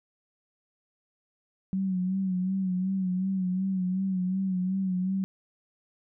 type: tone with vibrato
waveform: sine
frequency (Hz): 187.3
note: F#3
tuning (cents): +21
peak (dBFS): -25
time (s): 1.73-5.24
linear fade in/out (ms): 0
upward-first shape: sine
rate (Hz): 2.7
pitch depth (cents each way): 54
effects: none